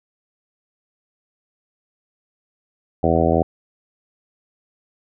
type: harmonic tone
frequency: 82.41 Hz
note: E2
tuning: in tune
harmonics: 1 / 2 / 3 / 4 / 5 / 6 / 7 / 8 / 9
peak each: -23 / -23 / -23 / -23 / -23 / -23 / -23 / -23 / -23 dBFS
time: 3.03-3.43 s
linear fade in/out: 5 ms
effects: none